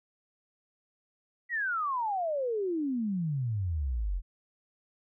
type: exponential sweep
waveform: sine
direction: down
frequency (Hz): 1975.5 to 41.2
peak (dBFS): -28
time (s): 1.49-4.22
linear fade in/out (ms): 50
effects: none